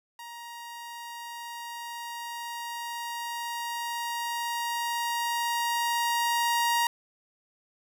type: tone with level ramp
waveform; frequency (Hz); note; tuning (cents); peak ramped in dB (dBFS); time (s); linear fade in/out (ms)
sawtooth; 942; A#5; +18; -37 to -19; 0.19-6.87; 2
effects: none